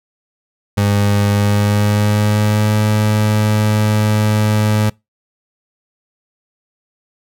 30% pulse tone with pitch glide, 102 to 106.7 Hz, G#2 to G#2, -31 to +47 cents, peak -9 dBFS, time 0.77-4.9 s, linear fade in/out 10 ms, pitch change +78 cents, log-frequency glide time 1.23-2.78 s, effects noise-tail reverb RT60 0.2 s tail -24 dB re dry

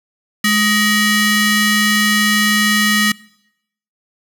sawtooth ring-modulated tone, 1046.5 Hz, C6, in tune, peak -5 dBFS, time 0.44-3.12 s, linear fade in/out 5 ms, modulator 836 Hz, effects noise-tail reverb RT60 0.8 s tail -23 dB re dry

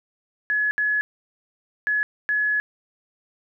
sine tone bursts at uneven times, 1697 Hz, G#6, 37 cents sharp, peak -19 dBFS, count 4, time 0.5-0.71 / 0.78-1.01 / 1.87-2.03 / 2.29-2.6 s, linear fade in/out 0 ms, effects none

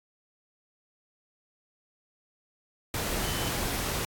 sine tone in noise, 3038 Hz, F#7, 45 cents sharp, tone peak -39 dBFS, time 3.24-3.49 s, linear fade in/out 2 ms, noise pink, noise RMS -31 dBFS, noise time 2.94-4.05 s, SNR -11 dB, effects AAC 64 kbps

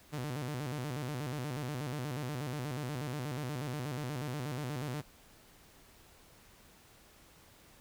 sawtooth tone with vibrato, 136.5 Hz, C#3, 26 cents flat, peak -32 dBFS, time 0.12-5.02 s, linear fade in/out 20 ms, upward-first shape square, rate 8.3 Hz, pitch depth 160 cents each way, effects pink hiss -60 dBFS RMS until 7.8 s

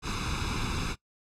pink noise with comb filter, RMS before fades -31 dBFS, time 0.02-0.96 s, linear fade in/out 50 ms, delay 0.79 ms, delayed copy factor +0.8, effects noise-tail reverb RT60 0.1 s tail -20 dB re dry + low-pass 6000 Hz 12 dB/octave

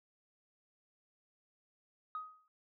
sine tone with exponential decay, 1255 Hz, D#6, 15 cents sharp, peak -35 dBFS, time 2.15-2.48 s, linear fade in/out 1 ms, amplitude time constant 71 ms, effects tanh soft clip ceiling -32 dBFS

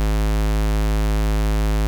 square tone, 52.8 Hz, G#1, 29 cents sharp, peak -17 dBFS, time 0-1.87 s, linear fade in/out 0 ms, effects none

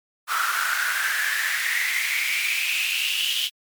pink noise with high-pass filter sweep, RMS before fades -24 dBFS, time 0.27-3.5 s, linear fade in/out 50 ms, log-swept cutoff 1300 to 3100 Hz, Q 7.7, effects MP3 96 kbps

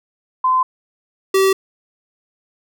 sine / square tone pair in turn, 1028 / 385.1 Hz, C6 / G4, -31 / -31 cents, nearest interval octave + perfect fourth, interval 1700 cents, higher first, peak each -12 dBFS, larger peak neither, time 0.44-0.63 / 1.34-1.53 s, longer neither, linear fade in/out 5 ms, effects none

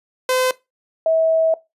sawtooth / sine tone pair in turn, 512 / 646.7 Hz, C5 / E5, -38 / -33 cents, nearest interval major third, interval 405 cents, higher second, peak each -12 / -13 dBFS, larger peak first, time 0.29-0.51 / 1.06-1.54 s, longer second, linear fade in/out 2 ms, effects noise-tail reverb RT60 0.2 s tail -18 dB re dry + resampled to 32000 Hz

